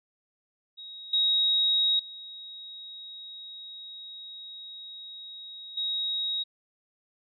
sine tone with level steps, 3790 Hz, A#7, 28 cents sharp, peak -40 / -21 / -40 / -27 dBFS, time 0.77-6.44 s, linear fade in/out 20 ms, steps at 1.13 / 1.99 / 5.77 s, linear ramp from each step 5 ms, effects none

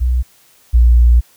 sine tone pair in turn, 61.9 / 59.4 Hz, B1 / A#1, +5 / +33 cents, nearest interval minor second, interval 72 cents, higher first, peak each -11 / -5 dBFS, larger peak second, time 0-0.23 / 0.73-1.21 s, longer second, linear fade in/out 20 ms, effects white hiss -50 dBFS RMS until 1.36 s

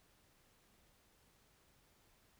silence, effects pink hiss -71 dBFS RMS until 2.39 s

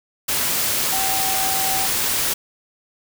sine tone in noise, 769 Hz, G5, 33 cents flat, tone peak -25 dBFS, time 0.92-1.87 s, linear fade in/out 10 ms, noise white, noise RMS -21 dBFS, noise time 0.28-2.34 s, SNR -7 dB, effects none

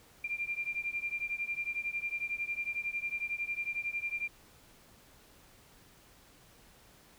sine beating tone pair, 2379 / 2390 Hz, D7 / D7, +22 / +30 cents, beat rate 11 Hz, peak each -36 / -37 dBFS, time 0.24-4.28 s, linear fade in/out 5 ms, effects pink hiss -60 dBFS RMS until 7.18 s

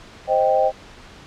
sine chord, C minor, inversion none, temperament equal, 523.3 / 622.3 / 784 Hz, C5 / Eb5 / G5, 0 / 0 / 0 cents, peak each -19 dBFS, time 0.27-0.72 s, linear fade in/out 50 ms, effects pink hiss -43 dBFS RMS until 1.26 s + low-pass 5000 Hz 12 dB/octave

